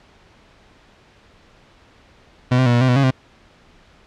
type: tone with pitch steps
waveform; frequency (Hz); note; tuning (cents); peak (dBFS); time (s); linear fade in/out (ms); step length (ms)
30% pulse; 125.3 / 129.4 / 120.9 / 120.1 / 129.5 / 123.7 / 138.1 / 130.1; B2 / C3 / B2 / B2 / C3 / B2 / C#3 / C3; +25 / -19 / -36 / -48 / -17 / +3 / -6 / -9; -10; 2.51-3.11; 10; 75
effects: pink hiss -51 dBFS RMS until 4.06 s + low-pass 4000 Hz 12 dB/octave